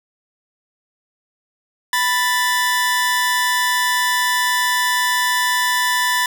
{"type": "tone pair together", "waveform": "sawtooth", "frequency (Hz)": [987.8, 1760.1], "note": ["B5", "A6"], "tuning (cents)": [0, 0], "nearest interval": "minor seventh", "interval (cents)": 1000, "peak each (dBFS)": -15, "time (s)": [1.93, 6.26], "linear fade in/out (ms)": 2, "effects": []}